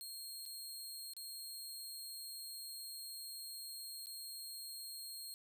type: tone with dropouts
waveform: 20% pulse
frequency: 4239 Hz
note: C8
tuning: 22 cents sharp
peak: -40 dBFS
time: 0.01-5.34 s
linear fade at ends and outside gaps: 0 ms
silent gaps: 0.454-0.461 / 1.135-1.166 / 4.059-4.069 s
effects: none